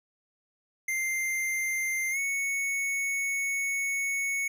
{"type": "tone with pitch glide", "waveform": "square", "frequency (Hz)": [2093, 2214], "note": ["C7", "C#7"], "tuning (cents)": [0, -3], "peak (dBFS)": -28, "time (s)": [0.88, 4.48], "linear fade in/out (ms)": 5, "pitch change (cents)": 97, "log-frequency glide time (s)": [2.11, 2.18], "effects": []}